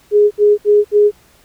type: tone bursts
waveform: sine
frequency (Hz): 415.3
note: G#4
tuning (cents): 0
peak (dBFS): -6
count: 4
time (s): 0.11-1.114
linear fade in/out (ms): 50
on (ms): 200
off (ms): 68
effects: pink hiss -50 dBFS RMS until 1.44 s